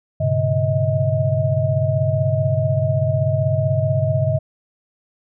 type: tone cluster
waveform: sine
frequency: 101.6 / 126.4 / 142.3 / 633 Hz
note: G#2 / B2 / C#3 / D#5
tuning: -38 / +41 / +46 / +30 cents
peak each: -21 dBFS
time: 0.2-4.39 s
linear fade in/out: 10 ms
effects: none